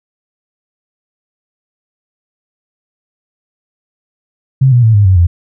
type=tone with pitch steps; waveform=sine; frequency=133 / 121.96 / 111.84 / 102.56 / 94.05 / 86.24 Hz; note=C3 / B2 / A2 / G#2 / F#2 / F2; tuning=+29 / -21 / +29 / -21 / +29 / -21 cents; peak=-4 dBFS; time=4.61-5.27 s; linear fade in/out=10 ms; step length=110 ms; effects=none